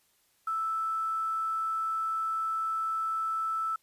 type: tone with quantisation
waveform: sine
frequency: 1318 Hz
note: E6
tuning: 1 cent flat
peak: -28 dBFS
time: 0.47-3.76 s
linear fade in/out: 5 ms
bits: 9
effects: white hiss -69 dBFS RMS until 3.82 s + resampled to 32000 Hz